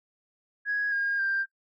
sine tone with pitch steps, 1661.2 / 1622.3 / 1584.4 Hz, G#6 / G#6 / G6, 0 / -41 / +18 cents, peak -24 dBFS, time 0.65-1.46 s, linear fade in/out 50 ms, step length 270 ms, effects noise-tail reverb RT60 0.1 s tail -18 dB re dry + tanh soft clip ceiling -20 dBFS

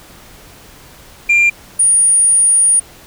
sine tone pair in turn, 2387 / 9548 Hz, D7 / D9, +28 / +28 cents, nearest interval 2 octaves, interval 2400 cents, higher second, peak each -5 dBFS, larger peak neither, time 1.29-1.5 / 1.79-2.8 s, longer second, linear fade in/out 10 ms, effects tanh soft clip ceiling -6 dBFS + pink hiss -40 dBFS RMS until 3.06 s

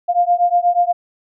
sine beating tone pair, 698.5 / 706.8 Hz, F5 / F5, 0 / +21 cents, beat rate 8.3 Hz, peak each -15 dBFS, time 0.08-0.93 s, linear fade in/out 20 ms, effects none

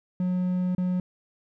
triangle tone with dropouts, 181.6 Hz, F#3, 32 cents flat, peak -21 dBFS, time 0.2-1 s, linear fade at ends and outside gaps 2 ms, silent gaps 0.75-0.781 s, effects none

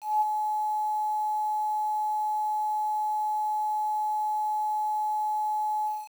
sine tone with ADSR envelope, 852 Hz, G#5, 44 cents sharp, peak -19 dBFS, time 0.01-6.09 s, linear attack 200 ms, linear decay 25 ms, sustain -6 dB, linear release 230 ms, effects 8-bit

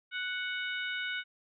harmonic tone, 740 Hz, F#5, in tune, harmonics 2 / 3 / 4 / 5, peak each -35 / -39 / -41 / -43 dBFS, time 0.11-1.24 s, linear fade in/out 50 ms, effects none

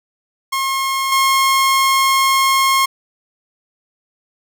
sawtooth tone with level steps, 1076 Hz, C6, 48 cents sharp, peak -13 / -8 dBFS, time 0.52-2.86 s, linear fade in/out 10 ms, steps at 1.12 s, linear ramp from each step 2 ms, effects none

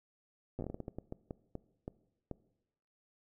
slowing click train, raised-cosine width 2 ms, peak -27 dBFS, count 16, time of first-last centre 0.59-2.313 s, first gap 8 ms, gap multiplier 1.33, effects noise-tail reverb RT60 0.9 s tail -20 dB re dry

